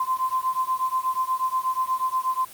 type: beating tone pair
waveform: sine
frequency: 1031 / 1039.3 Hz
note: C6 / C6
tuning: -26 / -12 cents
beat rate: 8.3 Hz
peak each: -25 dBFS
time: 0-2.45 s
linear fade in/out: 5 ms
effects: white hiss -44 dBFS RMS until 2.53 s + Opus 32 kbps